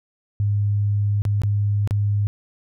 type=tone with dropouts; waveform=sine; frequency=102.5 Hz; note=G#2; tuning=22 cents flat; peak=-17 dBFS; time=0.4-2.27 s; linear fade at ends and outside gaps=0 ms; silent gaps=1.22-1.252 / 1.418-1.435 / 1.875-1.909 s; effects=none